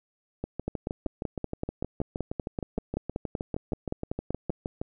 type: two click trains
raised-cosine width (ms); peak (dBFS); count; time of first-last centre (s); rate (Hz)
2; -16 / -18; 21 / 29; 0.68-4.497 / 0.44-4.815; 5.24 / 6.4
effects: none